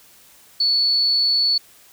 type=tone; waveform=sine; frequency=4435 Hz; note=C#8; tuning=in tune; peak=-15 dBFS; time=0.6-1.58 s; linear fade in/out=5 ms; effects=white hiss -50 dBFS RMS until 1.92 s